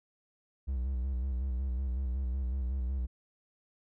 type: tone with vibrato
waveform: triangle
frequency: 64.3 Hz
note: C2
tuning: 30 cents flat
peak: -28 dBFS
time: 0.67-3.07 s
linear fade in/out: 20 ms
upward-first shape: square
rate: 5.4 Hz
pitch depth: 73 cents each way
effects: none